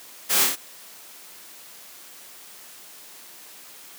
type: noise with echo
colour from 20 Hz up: white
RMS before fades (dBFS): -22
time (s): 0.29-0.45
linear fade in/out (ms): 20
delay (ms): 28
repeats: 4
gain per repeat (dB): -2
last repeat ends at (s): 0.562
effects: white hiss -45 dBFS RMS until 3.98 s + high-pass 200 Hz 12 dB/octave